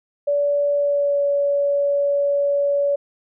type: tone with pitch glide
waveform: sine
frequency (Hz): 575 to 568.1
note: D5 to C#5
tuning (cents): -37 to +42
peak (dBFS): -16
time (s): 0.27-2.96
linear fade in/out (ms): 10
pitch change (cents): -21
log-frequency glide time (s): 0.75-1.23
effects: none